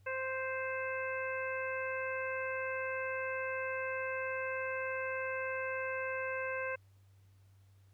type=harmonic tone; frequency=523.3 Hz; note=C5; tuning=in tune; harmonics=1 / 2 / 3 / 4 / 5; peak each=-38 / -43 / -40 / -45 / -44 dBFS; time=0.06-6.76 s; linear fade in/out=10 ms; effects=added 97 Hz sine -60 dBFS peak until 7.93 s + pink hiss -75 dBFS RMS until 7.93 s